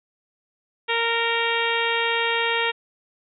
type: harmonic tone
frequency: 463.1 Hz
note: A#4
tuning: 11 cents flat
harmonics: 1 / 2 / 3 / 4 / 5 / 6 / 7 / 8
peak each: -27 / -27 / -30 / -27 / -28 / -29 / -30 / -33 dBFS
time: 0.88-2.72 s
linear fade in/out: 20 ms
effects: none